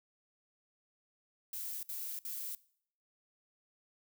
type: noise bursts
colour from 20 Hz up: violet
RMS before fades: -41 dBFS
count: 3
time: 1.53-2.55 s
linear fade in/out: 2 ms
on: 300 ms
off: 60 ms
effects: noise-tail reverb RT60 0.6 s tail -21 dB re dry